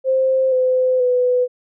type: tone with pitch steps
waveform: sine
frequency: 525 / 511.2 / 497.8 Hz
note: C5 / C5 / B4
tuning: +6 / -40 / +14 cents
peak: -13 dBFS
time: 0.04-1.48 s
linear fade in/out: 50 ms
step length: 480 ms
effects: none